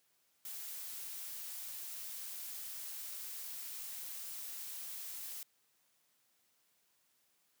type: noise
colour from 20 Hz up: blue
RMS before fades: -45 dBFS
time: 0.45-5.43 s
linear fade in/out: 2 ms
effects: white hiss -75 dBFS RMS until 7.6 s + high-pass 100 Hz 12 dB/octave